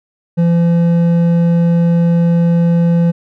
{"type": "tone with hard clipping", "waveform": "triangle", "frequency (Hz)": 170, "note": "F3", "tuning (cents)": -46, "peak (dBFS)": -10, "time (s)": [0.37, 3.12], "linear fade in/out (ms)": 20, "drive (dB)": 10, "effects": []}